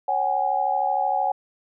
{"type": "tone cluster", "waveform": "sine", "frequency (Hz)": [553, 755, 828], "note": ["C#5", "F#5", "G#5"], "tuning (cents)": [-4, 35, -5], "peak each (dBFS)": [-30, -23, -23], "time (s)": [0.08, 1.32], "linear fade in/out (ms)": 5, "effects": []}